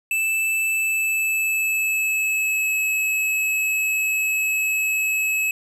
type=tone with pitch glide; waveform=square; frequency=2637 to 2581 Hz; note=E7 to E7; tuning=0 to -37 cents; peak=-20 dBFS; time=0.11-5.51 s; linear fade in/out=2 ms; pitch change=-37 cents; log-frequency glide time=0.67-2.77 s; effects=none